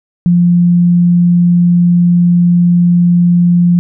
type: tone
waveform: sine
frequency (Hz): 174.61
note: F3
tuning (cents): 0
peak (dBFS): -5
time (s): 0.26-3.79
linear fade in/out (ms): 0
effects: none